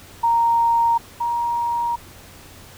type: tone pair in turn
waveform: sine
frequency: 930 / 943.5 Hz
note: A#5 / A#5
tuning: -4 / +21 cents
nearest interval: unison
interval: 25 cents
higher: second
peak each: -14 / -19 dBFS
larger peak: first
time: 0.23-0.98 / 1.2-1.96 s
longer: second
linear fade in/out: 10 ms
effects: added 91 Hz sine -49 dBFS peak until 2.77 s + pink hiss -44 dBFS RMS until 2.77 s